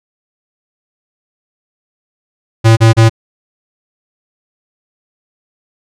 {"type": "tone bursts", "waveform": "square", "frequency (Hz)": 112.9, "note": "A2", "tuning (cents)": 45, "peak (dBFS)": -4, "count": 3, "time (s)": [2.64, 3.096], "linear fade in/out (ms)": 20, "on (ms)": 130, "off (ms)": 33, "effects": ["low-pass 8000 Hz 12 dB/octave"]}